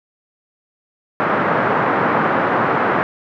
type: band-pass noise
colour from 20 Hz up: white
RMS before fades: -17 dBFS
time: 1.2-3.03 s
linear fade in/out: 0 ms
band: 130 to 1500 Hz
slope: 24 dB/octave
effects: none